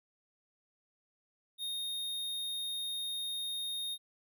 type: tone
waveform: square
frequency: 3700 Hz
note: A#7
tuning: 14 cents flat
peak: -36 dBFS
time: 1.58-3.98 s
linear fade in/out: 50 ms
effects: none